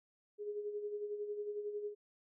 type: tone with tremolo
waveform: sine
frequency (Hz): 415.3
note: G#4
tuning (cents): 0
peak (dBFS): -36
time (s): 0.38-1.95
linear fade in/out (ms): 50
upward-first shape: sine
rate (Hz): 11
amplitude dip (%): 55
effects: none